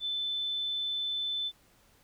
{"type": "tone", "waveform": "sine", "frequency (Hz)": 3520, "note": "A7", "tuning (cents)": 0, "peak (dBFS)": -30, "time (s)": [0, 1.52], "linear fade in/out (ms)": 50, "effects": ["pink hiss -64 dBFS RMS until 2.03 s"]}